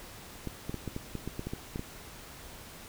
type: clicks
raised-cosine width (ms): 3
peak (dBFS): -22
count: 12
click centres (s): 0.473 / 0.695 / 0.743 / 0.877 / 0.964 / 1.153 / 1.276 / 1.394 / 1.47 / 1.535 / 1.759 / 1.794
effects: pink hiss -48 dBFS RMS until 2.88 s